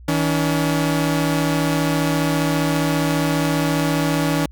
sawtooth tone pair together, 159.67 / 284.5 Hz, D#3 / C#4, +45 / +45 cents, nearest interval minor seventh, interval 1000 cents, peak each -16 dBFS, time 0.08-4.46 s, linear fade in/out 5 ms, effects added 60 Hz sine -38 dBFS peak until 4.51 s

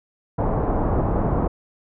pink low-pass noise, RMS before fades -21 dBFS, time 0.38-1.48 s, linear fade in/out 10 ms, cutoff 990 Hz, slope 24 dB/octave, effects none

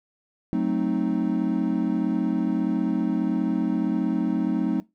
triangle chord, F# diminished seventh, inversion none, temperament equal, 185 / 220 / 261.6 / 311.1 Hz, F#3 / A3 / C4 / Eb4, 0 / 0 / 0 / 0 cents, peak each -25 dBFS, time 0.53-4.8 s, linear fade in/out 0 ms, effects noise-tail reverb RT60 0.2 s tail -21 dB re dry

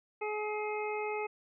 harmonic tone, 423.1 Hz, G#4, 32 cents sharp, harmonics 1 / 2 / 3 / 5 / 6, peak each -35 / -38 / -45 / -43 / -43 dBFS, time 0.21-1.27 s, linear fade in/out 10 ms, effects none

